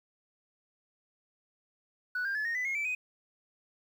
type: tone with pitch steps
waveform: sine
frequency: 1480 / 1595.4 / 1719.8 / 1853.9 / 1998.5 / 2154 / 2322 / 2503 Hz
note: F#6 / G6 / A6 / A#6 / B6 / C7 / D7 / D#7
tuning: 0 / +30 / -40 / -10 / +20 / +50 / -20 / +10 cents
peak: -28 dBFS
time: 2.15-2.95 s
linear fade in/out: 5 ms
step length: 100 ms
effects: tanh soft clip ceiling -28 dBFS + 10-bit